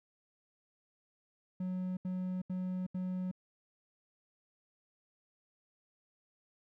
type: tone bursts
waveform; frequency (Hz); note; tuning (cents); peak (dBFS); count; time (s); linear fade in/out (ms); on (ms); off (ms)
triangle; 183.9; F#3; -10; -32; 4; 1.6-3.314; 5; 370; 78
effects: none